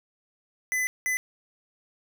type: tone bursts at uneven times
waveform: square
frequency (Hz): 2012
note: B6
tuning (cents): +32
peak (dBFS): -25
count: 2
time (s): 0.72-0.87 / 1.06-1.17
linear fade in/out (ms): 0
effects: none